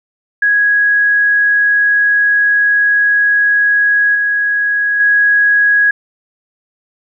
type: tone with level steps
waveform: sine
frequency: 1661 Hz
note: G#6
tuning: in tune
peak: -8 / -11 / -7 dBFS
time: 0.42-5.91 s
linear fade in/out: 5 ms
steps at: 4.15 / 5 s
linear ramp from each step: 2 ms
effects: none